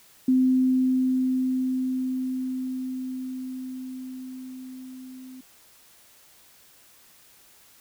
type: tone with level ramp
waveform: sine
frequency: 257.7 Hz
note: C4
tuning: 26 cents flat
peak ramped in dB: -16 to -40 dBFS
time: 0.28-5.41 s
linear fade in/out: 5 ms
effects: white hiss -55 dBFS RMS until 7.8 s